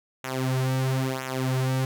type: tone with flanger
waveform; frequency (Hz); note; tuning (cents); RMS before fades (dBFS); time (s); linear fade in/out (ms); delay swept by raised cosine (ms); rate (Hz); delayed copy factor
sawtooth; 130.81; C3; 0; -26; 0.24-1.85; 2; 0.21 to 4.81; 1; -0.85
effects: none